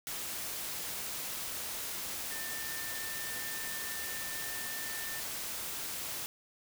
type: tone in noise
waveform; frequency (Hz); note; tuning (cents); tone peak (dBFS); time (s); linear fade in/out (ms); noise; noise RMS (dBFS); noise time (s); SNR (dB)
sine; 1793; A6; +32; -43; 2.31-5.2; 0; white; -39; 0.07-6.26; -7
effects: none